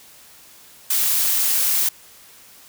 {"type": "noise", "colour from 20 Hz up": "blue", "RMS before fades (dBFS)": -19, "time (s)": [0.9, 1.89], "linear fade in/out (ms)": 5, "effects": ["white hiss -47 dBFS RMS until 2.68 s"]}